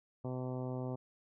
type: harmonic tone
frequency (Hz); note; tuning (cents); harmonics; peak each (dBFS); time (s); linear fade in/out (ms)
127.5; C3; -44; 1 / 2 / 3 / 4 / 5 / 6 / 7 / 8 / 9; -39 / -42 / -45 / -46 / -48 / -53 / -53 / -58 / -59; 0.24-0.96; 10
effects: none